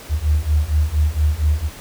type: beating tone pair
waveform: sine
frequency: 73.42 / 77.72 Hz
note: D2 / D#2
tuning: 0 / -1 cents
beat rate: 4.3 Hz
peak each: -18 / -17 dBFS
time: 0.09-1.7 s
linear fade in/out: 50 ms
effects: pink hiss -38 dBFS RMS until 1.8 s